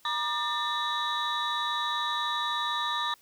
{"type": "tone cluster", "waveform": "sine", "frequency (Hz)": [952, 1200, 1794, 3508, 3855], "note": ["A#5", "D6", "A6", "A7", "B7"], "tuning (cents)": [36, 37, 33, -6, -43], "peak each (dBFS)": [-32, -31, -34, -36, -32], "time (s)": [0.05, 3.14], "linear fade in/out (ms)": 2, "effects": ["tanh soft clip ceiling -21 dBFS", "white hiss -61 dBFS RMS until 3.21 s"]}